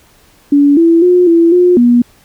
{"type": "tone with pitch steps", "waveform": "sine", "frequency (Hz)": [285.7, 333.2, 358.5, 335.2, 357.3, 241.1], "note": ["D4", "E4", "F4", "E4", "F4", "B3"], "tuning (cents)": [-48, 19, 45, 29, 40, -41], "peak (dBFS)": -4, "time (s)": [0.52, 2.02], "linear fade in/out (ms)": 5, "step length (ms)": 250, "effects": ["pink hiss -47 dBFS RMS until 2.24 s"]}